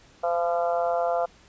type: harmonic tone with a mistuned harmonic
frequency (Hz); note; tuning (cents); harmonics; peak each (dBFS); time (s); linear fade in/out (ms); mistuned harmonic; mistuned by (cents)
171.4; F3; -32; 3 / 4 / 5 / 6 / 7 / 8; -27 / -24 / -35 / -37 / -37 / -37; 0.23-1.26; 10; 6; -17
effects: pink hiss -55 dBFS RMS until 1.48 s + resampled to 16000 Hz